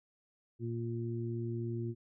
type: harmonic tone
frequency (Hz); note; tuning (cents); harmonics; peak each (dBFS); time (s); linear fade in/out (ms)
116.54; A#2; 0; 1 / 2 / 3; -36 / -42 / -40; 0.59-1.95; 50
effects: none